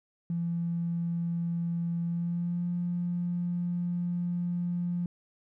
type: tone with pitch glide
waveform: triangle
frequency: 170 to 174.98 Hz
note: F3 to F3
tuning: -46 to +4 cents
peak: -24 dBFS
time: 0.3-5.06 s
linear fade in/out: 2 ms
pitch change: +50 cents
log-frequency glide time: 2.05-2.68 s
effects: tanh soft clip ceiling -26 dBFS